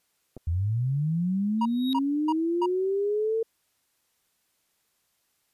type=clicks; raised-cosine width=2 ms; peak=-27 / -34 dBFS; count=2; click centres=0.367 / 0.375 s
type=linear sweep; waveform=sine; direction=up; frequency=78.7 to 455.4 Hz; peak=-23 dBFS; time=0.47-3.43 s; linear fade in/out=5 ms
type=tone with exponential growth; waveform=triangle; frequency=3787 Hz; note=A#7; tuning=27 cents sharp; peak=-27 dBFS; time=1.59-1.93 s; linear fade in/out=0 ms; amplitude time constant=72 ms
type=tone bursts; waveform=triangle; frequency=950 Hz; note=A#5; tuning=33 cents sharp; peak=-22 dBFS; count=4; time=1.61-2.66 s; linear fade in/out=5 ms; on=45 ms; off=290 ms
effects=white hiss -72 dBFS RMS until 5.53 s + resampled to 32000 Hz